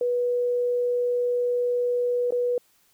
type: tone with dropouts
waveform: sine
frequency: 488.4 Hz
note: B4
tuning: 19 cents flat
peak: -21 dBFS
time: 0.01-2.58 s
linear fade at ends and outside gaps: 2 ms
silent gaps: 2.307-2.322 s
effects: white hiss -63 dBFS RMS until 2.93 s